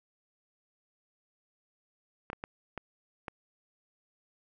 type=clicks; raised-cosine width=0.5 ms; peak=-22 dBFS; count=5; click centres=2.301 / 2.331 / 2.439 / 2.777 / 3.282 s; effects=none